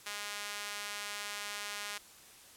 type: tone with high-pass filter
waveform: sawtooth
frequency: 205.7 Hz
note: G#3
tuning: 16 cents flat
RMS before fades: -41 dBFS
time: 0.06-1.98 s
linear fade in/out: 5 ms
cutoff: 1600 Hz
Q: 0.68
effects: white hiss -56 dBFS RMS until 2.56 s + low-pass 12000 Hz 12 dB/octave